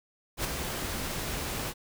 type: noise with ADSR envelope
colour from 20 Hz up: pink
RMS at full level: -28 dBFS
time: 0.37-1.74 s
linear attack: 76 ms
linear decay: 8 ms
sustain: -6 dB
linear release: 49 ms
effects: none